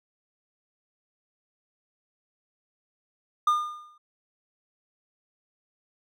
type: tone with exponential decay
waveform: triangle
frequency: 1212 Hz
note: D#6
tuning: 46 cents flat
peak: -15 dBFS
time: 3.47-3.98 s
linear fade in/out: 5 ms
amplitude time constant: 110 ms
effects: none